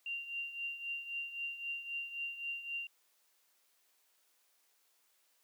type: tone with tremolo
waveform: sine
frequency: 2774 Hz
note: F7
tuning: 12 cents flat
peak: -35 dBFS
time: 0.06-2.87 s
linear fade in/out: 2 ms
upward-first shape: triangle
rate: 3.8 Hz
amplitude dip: 75%
effects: white hiss -73 dBFS RMS until 5.43 s + high-pass 400 Hz 12 dB/octave